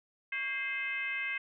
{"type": "tone with frequency modulation", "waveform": "sine", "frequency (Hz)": 2093, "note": "C7", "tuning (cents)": 0, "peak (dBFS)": -32, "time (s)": [0.32, 1.38], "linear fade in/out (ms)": 5, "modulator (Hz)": 486, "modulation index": 1.1, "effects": []}